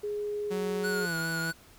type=tone; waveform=sine; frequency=415.3 Hz; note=G#4; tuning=in tune; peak=-30 dBFS; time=0.03-1.06 s; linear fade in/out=10 ms
type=tone with pitch glide; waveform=sawtooth; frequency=185.9 to 164.66 Hz; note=F#3 to E3; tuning=+8 to -2 cents; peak=-29 dBFS; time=0.5-1.52 s; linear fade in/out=20 ms; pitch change=-210 cents; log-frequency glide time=0.99-1.14 s
type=tone with vibrato; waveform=square; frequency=1455 Hz; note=F#6; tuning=29 cents flat; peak=-32 dBFS; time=0.83-1.53 s; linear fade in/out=20 ms; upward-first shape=triangle; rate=4.8 Hz; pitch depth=37 cents each way
effects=pink hiss -56 dBFS RMS until 1.78 s